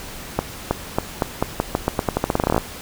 accelerating click train, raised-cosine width 1 ms, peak -3 dBFS, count 22, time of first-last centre 0.39-2.579 s, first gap 320 ms, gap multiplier 0.86, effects pink hiss -35 dBFS RMS until 2.81 s

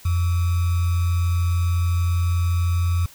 sine tone with sample-and-hold, 86.8 Hz, F2, 10 cents flat, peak -17 dBFS, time 0.05-3.06 s, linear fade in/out 5 ms, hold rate 1225 Hz, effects white hiss -47 dBFS RMS until 3.14 s

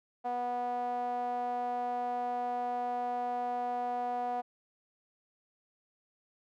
sawtooth tone with band-pass filter, 244.8 Hz, B3, 15 cents flat, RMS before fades -34 dBFS, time 0.24-4.42 s, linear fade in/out 20 ms, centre 740 Hz, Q 5.1, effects none

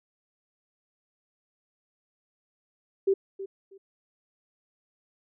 sine tone with echo, 389.5 Hz, G4, 11 cents flat, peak -19 dBFS, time 3.07-3.14 s, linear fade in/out 10 ms, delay 320 ms, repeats 2, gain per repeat -14 dB, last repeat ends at 3.78 s, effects none

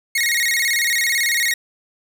sawtooth tone with vibrato, 2026 Hz, B6, 44 cents sharp, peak -13 dBFS, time 0.15-1.54 s, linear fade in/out 5 ms, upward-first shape square, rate 18 Hz, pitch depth 120 cents each way, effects none

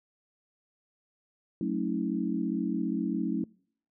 sine chord, F# minor seventh, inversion none, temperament equal with one note detuned, 185 / 220 / 277.2 / 322.1 Hz, F#3 / A3 / C#4 / E4, 0 / 0 / 0 / -40 cents, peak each -33 dBFS, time 1.61-3.44 s, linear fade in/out 2 ms, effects noise-tail reverb RT60 0.6 s tail -26 dB re dry

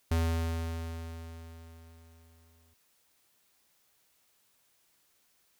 square tone with exponential decay, 82.41 Hz, E2, in tune, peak -25 dBFS, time 0.11-2.74 s, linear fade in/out 5 ms, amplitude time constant 570 ms, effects white hiss -70 dBFS RMS until 5.59 s

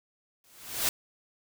white noise with exponential growth, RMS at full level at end -24 dBFS, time 0.44-0.89 s, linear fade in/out 1 ms, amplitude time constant 97 ms, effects none

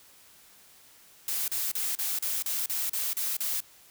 blue noise bursts, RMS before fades -30 dBFS, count 10, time 1.28-3.604 s, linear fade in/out 2 ms, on 200 ms, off 36 ms, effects white hiss -56 dBFS RMS until 3.9 s

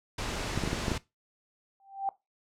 pink noise, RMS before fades -34 dBFS, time 0.18-0.98 s, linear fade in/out 5 ms
clicks, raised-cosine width 3 ms, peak -17 dBFS, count 6, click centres 0.576 / 0.637 / 0.676 / 0.731 / 0.882 / 0.917 s
sine tone with exponential growth, 784 Hz, G5, in tune, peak -24 dBFS, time 1.8-2.09 s, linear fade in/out 1 ms, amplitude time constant 63 ms
effects noise-tail reverb RT60 0.2 s tail -18 dB re dry + low-pass 7000 Hz 12 dB/octave

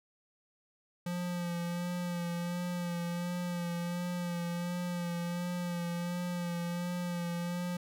square tone with vibrato, 174.61 Hz, F3, in tune, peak -34 dBFS, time 1.06-7.77 s, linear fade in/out 5 ms, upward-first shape sine, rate 1.4 Hz, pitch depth 26 cents each way, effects none

